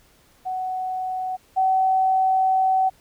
sine tone pair in turn, 745 / 758 Hz, F#5 / F#5, +12 / +42 cents, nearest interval unison, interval 30 cents, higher second, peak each -24 / -16 dBFS, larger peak second, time 0.45-1.37 / 1.56-2.9 s, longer second, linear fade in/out 20 ms, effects pink hiss -57 dBFS RMS until 3 s

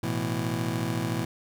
25% pulse chord, A suspended second, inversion none, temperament just, 110 / 123.75 / 165 Hz, A2 / B2 / E3, 0 / +4 / +2 cents, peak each -28 dBFS, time 0.03-1.25 s, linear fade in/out 5 ms, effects none

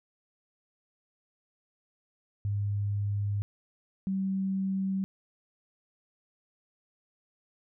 sine tone pair in turn, 101.8 / 192.17 Hz, G#2 / G3, -34 / -34 cents, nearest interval major seventh, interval 1100 cents, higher second, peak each -27 dBFS, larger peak neither, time 2.45-3.42 / 4.07-5.04 s, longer neither, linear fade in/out 0 ms, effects none

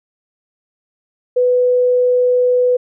sine tone, 496.7 Hz, B4, 10 cents sharp, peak -10 dBFS, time 1.36-2.77 s, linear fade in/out 10 ms, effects none

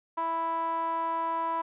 sawtooth tone with band-pass filter, 329.6 Hz, E4, in tune, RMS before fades -30 dBFS, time 0.17-1.62 s, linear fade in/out 10 ms, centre 970 Hz, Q 5.8, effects resampled to 8000 Hz

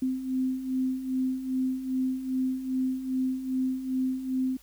sine beating tone pair, 257.5 / 260 Hz, C4 / C4, -28 / -11 cents, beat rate 2.5 Hz, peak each -33 / -27 dBFS, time 0.02-4.57 s, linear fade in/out 5 ms, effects added 50 Hz sine -58 dBFS peak until 4.62 s + white hiss -58 dBFS RMS until 4.62 s

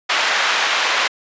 white band-pass noise, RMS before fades -18 dBFS, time 0.09-1.08 s, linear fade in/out 10 ms, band 770 to 2700 Hz, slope 12 dB/octave, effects resampled to 16000 Hz

